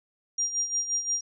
sine tone with tremolo, 5700 Hz, F8, 34 cents sharp, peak -23 dBFS, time 0.38-1.21 s, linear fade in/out 5 ms, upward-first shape sine, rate 5.7 Hz, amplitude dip 70%, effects none

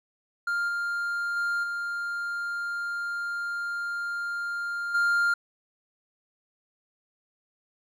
triangle tone with level steps, 1400 Hz, F6, 4 cents sharp, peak -23 / -25 / -23 / -27 / -19 dBFS, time 0.47-5.34 s, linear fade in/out 5 ms, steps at 0.68 / 1.36 / 1.63 / 4.94 s, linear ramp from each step 10 ms, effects none

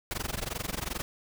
pink noise with amplitude modulation, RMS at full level -31 dBFS, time 0.11-1.02 s, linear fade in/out 0 ms, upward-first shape sine, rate 22.6 Hz, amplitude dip 95%, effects none

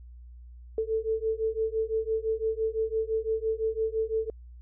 sine beating tone pair, 440 / 445.9 Hz, A4 / A4, 0 / +23 cents, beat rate 5.9 Hz, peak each -29 dBFS, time 0.78-4.3 s, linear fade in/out 2 ms, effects added 60 Hz sine -44 dBFS peak until 4.61 s

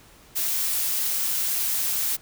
blue noise, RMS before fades -25 dBFS, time 0.35-2.17 s, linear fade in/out 20 ms, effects pink hiss -52 dBFS RMS until 2.21 s

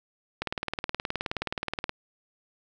click train, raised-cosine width 0.3 ms, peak -13 dBFS, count 29, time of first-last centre 0.42-1.894 s, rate 19 Hz, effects none

